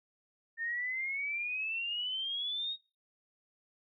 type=exponential sweep; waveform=sine; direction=up; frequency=1809 to 3782 Hz; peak=-33 dBFS; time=0.57-2.77 s; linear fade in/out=50 ms; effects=noise-tail reverb RT60 0.3 s tail -22 dB re dry